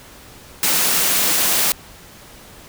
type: high-pass noise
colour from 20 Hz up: white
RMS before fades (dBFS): -17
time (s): 0.63-1.72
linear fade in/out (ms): 0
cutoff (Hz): 150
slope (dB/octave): 96
effects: pink hiss -42 dBFS RMS until 2.68 s